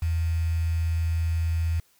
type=tone with quantisation; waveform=sine; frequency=82.41 Hz; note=E2; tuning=in tune; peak=-22 dBFS; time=0.02-1.8 s; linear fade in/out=5 ms; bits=7; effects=white hiss -63 dBFS RMS until 1.99 s